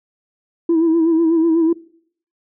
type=tone with vibrato; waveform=sine; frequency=328.3 Hz; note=E4; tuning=7 cents flat; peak=-10 dBFS; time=0.69-1.73 s; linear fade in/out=5 ms; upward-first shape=sine; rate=8.1 Hz; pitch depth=55 cents each way; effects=noise-tail reverb RT60 0.6 s tail -21 dB re dry + tanh soft clip ceiling -9 dBFS